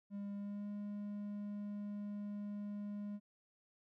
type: tone with pitch glide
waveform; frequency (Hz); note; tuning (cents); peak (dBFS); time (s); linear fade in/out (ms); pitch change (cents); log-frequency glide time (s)
triangle; 201.6 to 205.5; G3 to G#3; +49 to -18; -39; 0.1-3.2; 50; +33; 0.35-0.68
effects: none